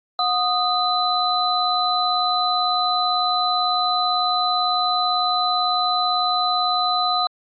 sine tone cluster, 725 / 1240 / 4011 Hz, F#5 / D#6 / B7, -35 / -6 / +26 cents, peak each -22 dBFS, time 0.19-7.27 s, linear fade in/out 2 ms, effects AAC 64 kbps

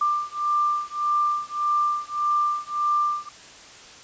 sine beating tone pair, 1187 / 1188.7 Hz, D6 / D6, +18 / +21 cents, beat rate 1.7 Hz, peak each -24 dBFS, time 0.01-3.29 s, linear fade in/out 5 ms, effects white hiss -45 dBFS RMS until 4.03 s + resampled to 16000 Hz

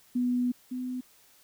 sine tone pair in turn, 246.9 / 252.4 Hz, B3 / B3, 0 / +38 cents, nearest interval unison, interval 38 cents, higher second, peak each -24 / -31 dBFS, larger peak first, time 0.15-0.52 / 0.71-1.01 s, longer first, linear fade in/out 10 ms, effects white hiss -60 dBFS RMS until 1.43 s

